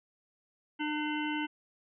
harmonic tone with a mistuned harmonic, 301.8 Hz, D4, 47 cents sharp, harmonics 1 / 3 / 5 / 7 / 9 / 10, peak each -33 / -38 / -40 / -41 / -43 / -43 dBFS, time 0.79-1.47 s, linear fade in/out 20 ms, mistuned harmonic 7, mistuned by -27 cents, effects none

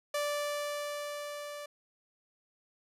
sawtooth tone with level ramp, 585 Hz, D5, 7 cents flat, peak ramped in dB -26 to -37 dBFS, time 0.14-1.66 s, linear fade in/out 5 ms, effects resampled to 32000 Hz

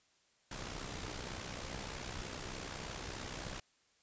pink noise with amplitude modulation, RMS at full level -41 dBFS, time 0.51-3.6 s, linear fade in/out 5 ms, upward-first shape sine, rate 63.3 Hz, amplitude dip 60%, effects white hiss -72 dBFS RMS until 4.02 s + resampled to 16000 Hz

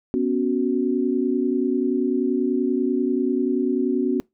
sine chord, B suspended second, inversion none, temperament equal, 246.9 / 277.2 / 370 Hz, B3 / C#4 / F#4, 0 / 0 / 0 cents, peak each -23 dBFS, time 0.14-4.2 s, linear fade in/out 0 ms, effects noise-tail reverb RT60 0.2 s tail -25 dB re dry

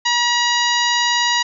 harmonic tone, 959 Hz, A#5, 49 cents sharp, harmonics 1 / 2 / 3 / 4 / 5 / 6 / 7, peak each -20 / -20 / -23 / -22 / -24 / -29 / -27 dBFS, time 0.05-1.43 s, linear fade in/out 10 ms, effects none

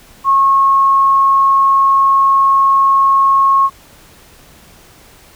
sine tone, 1090 Hz, C#6, 29 cents flat, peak -7 dBFS, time 0.24-3.7 s, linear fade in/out 50 ms, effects pink hiss -43 dBFS RMS until 5.35 s

